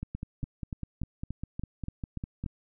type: two click trains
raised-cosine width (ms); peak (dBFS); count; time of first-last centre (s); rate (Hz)
5; -22 / -22; 9 / 13; 0.15-2.462 / 0.03-2.44; 3.46 / 4.98
effects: none